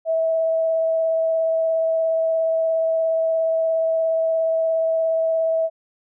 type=tone with vibrato; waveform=sine; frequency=650 Hz; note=E5; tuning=24 cents flat; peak=-17 dBFS; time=0.05-5.7 s; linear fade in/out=50 ms; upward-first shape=sine; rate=17 Hz; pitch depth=9 cents each way; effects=none